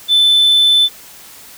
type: tone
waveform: sine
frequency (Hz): 3519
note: A7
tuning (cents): 0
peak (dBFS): -5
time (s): 0.08-0.89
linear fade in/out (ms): 50
effects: tanh soft clip ceiling -6 dBFS + white hiss -38 dBFS RMS until 1.57 s